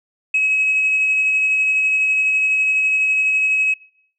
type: tone with tremolo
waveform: sine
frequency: 2559 Hz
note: D#7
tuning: 48 cents sharp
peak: -12 dBFS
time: 0.34-3.74 s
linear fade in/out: 5 ms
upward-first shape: sine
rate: 12 Hz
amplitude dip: 25%
effects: noise-tail reverb RT60 0.7 s tail -24 dB re dry + tanh soft clip ceiling -10 dBFS